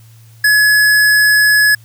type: tone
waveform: square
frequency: 1696 Hz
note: G#6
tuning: 36 cents sharp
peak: -8 dBFS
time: 0.44-1.75 s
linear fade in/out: 5 ms
effects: added 113 Hz sine -39 dBFS peak until 1.84 s + white hiss -50 dBFS RMS until 1.84 s